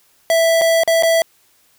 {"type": "tone with dropouts", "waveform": "square", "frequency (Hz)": 659.3, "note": "E5", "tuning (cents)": 0, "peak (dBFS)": -12, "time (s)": [0.3, 1.22], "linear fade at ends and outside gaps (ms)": 1, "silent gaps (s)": [[0.613, 0.617], [0.835, 0.876], [1.025, 1.033]], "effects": ["white hiss -56 dBFS RMS until 1.78 s"]}